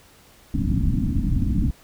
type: low-pass noise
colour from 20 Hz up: pink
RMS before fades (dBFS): -21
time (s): 0.54-1.71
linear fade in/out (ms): 2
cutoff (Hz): 300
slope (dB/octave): 96
effects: pink hiss -52 dBFS RMS until 1.83 s